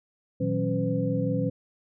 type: tone cluster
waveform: sine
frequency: 118.4 / 159.7 / 184.9 / 273.8 / 505 Hz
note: A#2 / D#3 / F#3 / C#4 / B4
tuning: +27 / +45 / -1 / -21 / +39 cents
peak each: -30 dBFS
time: 0.4-1.5 s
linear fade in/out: 10 ms
effects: none